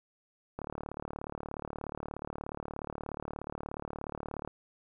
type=click train; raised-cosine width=1 ms; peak=-24 dBFS; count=144; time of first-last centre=0.59-4.476 s; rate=36.8 Hz; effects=11-bit